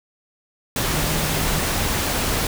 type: tone in noise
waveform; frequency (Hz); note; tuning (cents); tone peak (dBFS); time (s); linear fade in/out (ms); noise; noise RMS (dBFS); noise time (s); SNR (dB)
sine; 155.56; D#3; 0; -26; 0.89-1.6; 2; pink; -22; 0.76-2.47; -7
effects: none